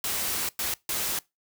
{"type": "noise bursts at uneven times", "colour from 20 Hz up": "white", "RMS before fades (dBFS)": -29, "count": 3, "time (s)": [[0.04, 0.49], [0.59, 0.74], [0.89, 1.19]], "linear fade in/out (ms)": 2, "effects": ["noise-tail reverb RT60 0.2 s tail -22 dB re dry"]}